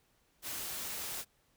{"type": "noise", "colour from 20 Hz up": "white", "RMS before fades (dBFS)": -40, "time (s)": [0.42, 1.25], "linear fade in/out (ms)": 50, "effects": ["pink hiss -72 dBFS RMS until 1.56 s"]}